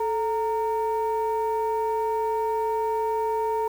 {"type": "tone pair together", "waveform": "sine", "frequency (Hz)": [436.8, 925], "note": ["A4", "A#5"], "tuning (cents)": [-13, -14], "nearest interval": "octave + minor second", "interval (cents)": 1299, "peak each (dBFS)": -24, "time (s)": [0, 3.68], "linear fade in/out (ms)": 5, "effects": ["tanh soft clip ceiling -18 dBFS", "8-bit"]}